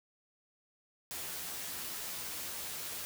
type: noise with comb filter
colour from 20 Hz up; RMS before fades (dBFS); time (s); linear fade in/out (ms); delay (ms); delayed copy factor
white; -41; 1.11-3.05; 0; 12; +0.55
effects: none